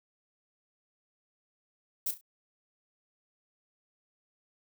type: noise with echo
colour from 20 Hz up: violet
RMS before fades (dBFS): -31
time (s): 2.06-2.11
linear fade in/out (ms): 5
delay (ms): 34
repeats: 3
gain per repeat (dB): -10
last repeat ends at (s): 2.212
effects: none